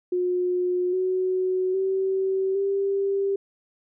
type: tone with pitch steps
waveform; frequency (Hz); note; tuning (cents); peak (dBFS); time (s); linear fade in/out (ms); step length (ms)
sine; 360 / 371.2 / 382.7 / 394.6; F#4 / F#4 / G4 / G4; -47 / +6 / -42 / +11; -21; 0.12-3.36; 5; 810
effects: none